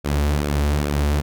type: tone with flanger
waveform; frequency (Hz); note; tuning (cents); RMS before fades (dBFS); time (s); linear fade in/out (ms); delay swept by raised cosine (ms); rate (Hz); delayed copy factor
sawtooth; 72.9; D2; -12; -20; 0.04-1.22; 20; 1 to 6.6; 2.4; -0.55
effects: none